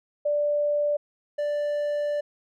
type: tone pair in turn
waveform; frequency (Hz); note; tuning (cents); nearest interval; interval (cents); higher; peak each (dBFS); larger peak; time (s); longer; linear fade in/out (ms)
sine / triangle; 587.3 / 587.3; D5 / D5; 0 / 0; unison; 0; neither; -21 / -22; first; 0.25-0.97 / 1.38-2.21; second; 10
effects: none